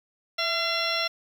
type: harmonic tone with a mistuned harmonic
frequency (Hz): 683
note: F5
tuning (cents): -39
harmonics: 1 / 2 / 3 / 4 / 5 / 6 / 8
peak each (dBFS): -32 / -32 / -32 / -32 / -32 / -32 / -32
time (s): 0.38-1.08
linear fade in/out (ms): 10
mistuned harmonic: 1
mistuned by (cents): -58
effects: 8-bit